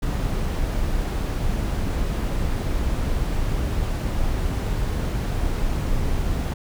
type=noise; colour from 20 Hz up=brown; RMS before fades=-23 dBFS; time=0.02-6.54 s; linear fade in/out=10 ms; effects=none